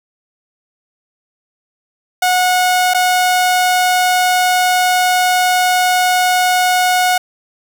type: tone with dropouts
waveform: sawtooth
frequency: 730 Hz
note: F#5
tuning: 24 cents flat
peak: -7 dBFS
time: 2.22-7.18 s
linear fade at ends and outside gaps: 5 ms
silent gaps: 2.937-2.945 s
effects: none